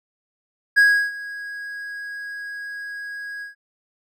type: tone with ADSR envelope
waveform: triangle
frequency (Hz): 1651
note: G#6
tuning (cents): -11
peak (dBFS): -8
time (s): 0.76-3.55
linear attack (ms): 22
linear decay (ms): 330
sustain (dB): -20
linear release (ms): 130
effects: none